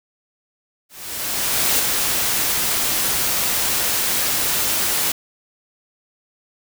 white noise with ADSR envelope, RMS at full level -17 dBFS, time 0.89-5.12 s, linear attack 900 ms, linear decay 7 ms, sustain -3 dB, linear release 4 ms, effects none

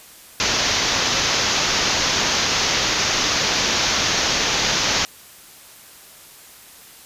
white low-pass noise, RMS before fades -20 dBFS, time 0.4-5.05 s, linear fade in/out 0 ms, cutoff 6600 Hz, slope 96 dB/octave, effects white hiss -44 dBFS RMS until 7.05 s + resampled to 32000 Hz

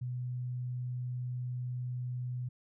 sine tone, 124.5 Hz, B2, 14 cents sharp, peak -34 dBFS, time 0.01-2.49 s, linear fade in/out 10 ms, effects none

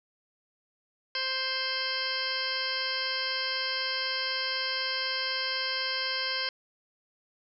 harmonic tone, 524 Hz, C5, 2 cents sharp, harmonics 1 / 2 / 3 / 4 / 5 / 6 / 8 / 9 / 10, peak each -41 / -40 / -36 / -37 / -41 / -36 / -38 / -36 / -36 dBFS, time 1.15-6.49 s, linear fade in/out 2 ms, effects none

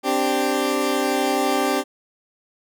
20% pulse chord, C suspended second, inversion none, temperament equal, 261.6 / 293.7 / 392 Hz, C4 / D4 / G4, 0 / 0 / 0 cents, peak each -19 / -19 / -18 dBFS, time 0.03-1.84 s, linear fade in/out 50 ms, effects none

